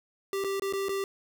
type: tone with dropouts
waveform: square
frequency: 392 Hz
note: G4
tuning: in tune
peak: -29 dBFS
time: 0.33-1.04 s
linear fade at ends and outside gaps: 1 ms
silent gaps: 0.44-0.445 / 0.597-0.621 / 0.726-0.735 / 0.885-0.892 s
effects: 10-bit